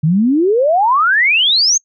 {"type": "exponential sweep", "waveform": "sine", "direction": "up", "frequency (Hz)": [146.83, 6620], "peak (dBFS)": -9, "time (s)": [0.03, 1.78], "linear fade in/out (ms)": 10, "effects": ["noise-tail reverb RT60 0.1 s tail -25 dB re dry"]}